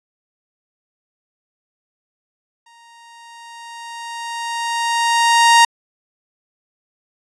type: tone with exponential growth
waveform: sawtooth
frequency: 932.3 Hz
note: A#5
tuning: in tune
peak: -3 dBFS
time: 2.66-5.65 s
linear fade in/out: 5 ms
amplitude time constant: 650 ms
effects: resampled to 22050 Hz

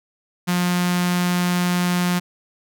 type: tone with notch filter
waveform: sawtooth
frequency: 177.7 Hz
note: F3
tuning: 30 cents sharp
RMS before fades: -20 dBFS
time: 0.47-2.2 s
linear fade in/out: 20 ms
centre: 450 Hz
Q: 0.75
effects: none

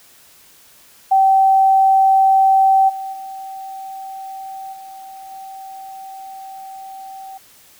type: tone with level steps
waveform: sine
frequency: 772 Hz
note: G5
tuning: 27 cents flat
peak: -9 / -24 / -28 / -33 / -31 dBFS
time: 1.11-7.38 s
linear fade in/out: 10 ms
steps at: 2.88 / 3.12 / 4.72 / 5.3 s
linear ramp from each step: 20 ms
effects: white hiss -48 dBFS RMS until 7.79 s

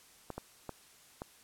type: clicks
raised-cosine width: 1 ms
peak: -25 dBFS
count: 4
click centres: 0.303 / 0.38 / 0.693 / 1.219 s
effects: white hiss -60 dBFS RMS until 1.43 s + low-pass 12000 Hz 12 dB/octave

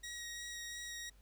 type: tone with vibrato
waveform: 15% pulse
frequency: 1895 Hz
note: A#6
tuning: 28 cents sharp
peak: -37 dBFS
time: 0.03-1.1 s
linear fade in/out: 10 ms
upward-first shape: sine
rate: 2.9 Hz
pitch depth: 10 cents each way
effects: added 50 Hz sine -61 dBFS peak until 1.21 s + pink hiss -71 dBFS RMS until 1.21 s

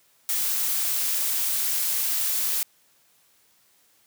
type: noise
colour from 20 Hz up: blue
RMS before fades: -25 dBFS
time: 0.29-2.63 s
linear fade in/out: 0 ms
effects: white hiss -62 dBFS RMS until 4.06 s + high-pass 80 Hz 12 dB/octave

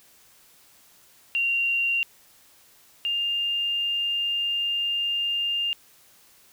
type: tone pair in turn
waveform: sine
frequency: 2765 / 2805 Hz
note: F7 / F7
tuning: -18 / +7 cents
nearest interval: unison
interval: 25 cents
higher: second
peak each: -21 / -23 dBFS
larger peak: first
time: 1.35-2.03 / 3.05-5.73 s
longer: second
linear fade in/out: 0 ms
effects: white hiss -56 dBFS RMS until 6.52 s

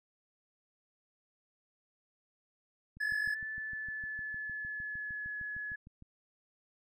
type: click train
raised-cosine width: 5 ms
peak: -40 dBFS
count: 21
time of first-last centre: 2.97-6.023 s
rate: 6.55 Hz
type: tone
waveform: triangle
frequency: 1706 Hz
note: G#6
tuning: 46 cents sharp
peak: -30 dBFS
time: 3-3.35 s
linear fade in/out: 10 ms
type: tone with pitch glide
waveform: sine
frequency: 1753 to 1697.2 Hz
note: A6 to G#6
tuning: -7 to +37 cents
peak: -37 dBFS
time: 3.01-5.76 s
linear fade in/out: 10 ms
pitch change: -56 cents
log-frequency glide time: 3.31-5.37 s
effects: none

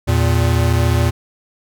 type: tone pair together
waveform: square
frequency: 82.41 / 116.43 Hz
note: E2 / A#2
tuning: 0 / -2 cents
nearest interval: tritone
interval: 598 cents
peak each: -16 dBFS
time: 0.07-1.11 s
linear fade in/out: 20 ms
effects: none

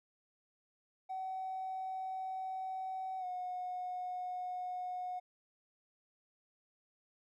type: tone with pitch glide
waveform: triangle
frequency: 756 to 727.7 Hz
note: F#5 to F#5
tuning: +37 to -29 cents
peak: -34 dBFS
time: 1.09-5.2 s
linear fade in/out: 20 ms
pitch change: -66 cents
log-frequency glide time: 3.19-3.25 s
effects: tanh soft clip ceiling -35 dBFS

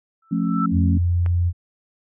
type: tone with exponential growth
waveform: sine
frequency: 1324 Hz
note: E6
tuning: 7 cents sharp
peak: -19 dBFS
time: 0.22-0.66 s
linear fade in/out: 5 ms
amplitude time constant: 94 ms
type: chord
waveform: sine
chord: F augmented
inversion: none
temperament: just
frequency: 174.61 / 218.3 / 272.8 Hz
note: F3 / A3 / C#4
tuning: 0 / -13 / -28 cents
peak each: -22 / -23 / -24 dBFS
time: 0.31-0.98 s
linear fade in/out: 10 ms
type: tone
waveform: sine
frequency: 87.31 Hz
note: F2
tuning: in tune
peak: -16 dBFS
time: 0.71-1.53 s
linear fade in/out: 50 ms
type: click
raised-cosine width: 0.5 ms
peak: -20 dBFS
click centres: 1.262 s
effects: none

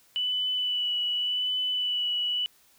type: tone with vibrato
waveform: sine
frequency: 2971 Hz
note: F#7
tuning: 6 cents sharp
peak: -25 dBFS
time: 0.16-2.46 s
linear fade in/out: 0 ms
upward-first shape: sine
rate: 0.87 Hz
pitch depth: 18 cents each way
effects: white hiss -61 dBFS RMS until 2.78 s

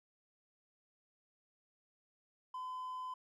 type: tone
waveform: triangle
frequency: 1017 Hz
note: C6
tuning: 50 cents flat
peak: -38 dBFS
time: 2.54-3.14 s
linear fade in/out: 5 ms
effects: tanh soft clip ceiling -34 dBFS

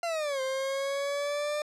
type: linear two-way sweep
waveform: 40% pulse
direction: down then up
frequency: 694 to 523.3 to 599 Hz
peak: -28 dBFS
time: 0.03-1.62 s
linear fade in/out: 2 ms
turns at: 0.41 s
effects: low-pass 9000 Hz 12 dB/octave

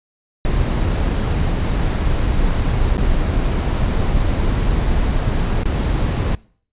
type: noise with dropouts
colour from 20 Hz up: brown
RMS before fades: -17 dBFS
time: 0.45-6.35 s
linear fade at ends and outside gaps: 1 ms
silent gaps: 2.97-2.979 / 5.634-5.655 s
effects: noise-tail reverb RT60 0.5 s tail -23 dB re dry + resampled to 8000 Hz

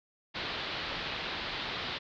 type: low-pass noise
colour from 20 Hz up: white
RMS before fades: -37 dBFS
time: 0.34-1.99 s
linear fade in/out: 20 ms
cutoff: 4300 Hz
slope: 48 dB/octave
effects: none

